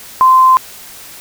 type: tone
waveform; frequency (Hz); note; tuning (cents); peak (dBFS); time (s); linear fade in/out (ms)
sine; 1037; C6; -16; -4; 0.21-0.57; 0
effects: white hiss -34 dBFS RMS until 1.2 s